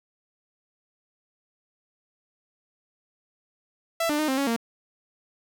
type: tone with pitch steps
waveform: sawtooth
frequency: 665 / 297.2 / 307.2 / 264.4 / 278.1 / 230.9 Hz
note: E5 / D4 / D#4 / C4 / C#4 / A#3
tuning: +15 / +21 / -22 / +18 / +6 / -16 cents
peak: -19 dBFS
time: 4-4.564 s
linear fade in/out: 5 ms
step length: 94 ms
effects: none